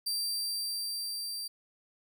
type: tone with level ramp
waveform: sawtooth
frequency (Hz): 4699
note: D8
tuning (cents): 0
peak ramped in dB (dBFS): -27 to -33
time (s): 0.06-1.48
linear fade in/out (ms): 10
effects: none